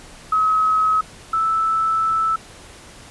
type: tone pair in turn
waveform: sine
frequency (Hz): 1279 / 1315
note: D#6 / E6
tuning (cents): +47 / -5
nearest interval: unison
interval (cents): 48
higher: second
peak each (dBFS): -14 / -16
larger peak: first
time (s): 0.32-1.01 / 1.33-2.36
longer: second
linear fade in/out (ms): 5
effects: pink hiss -42 dBFS RMS until 3.1 s + resampled to 24000 Hz